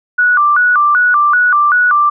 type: tone with vibrato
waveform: sine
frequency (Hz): 1315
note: E6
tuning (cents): -5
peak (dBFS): -7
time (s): 0.18-2.1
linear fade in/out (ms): 10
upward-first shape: square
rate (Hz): 2.6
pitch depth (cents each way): 190
effects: none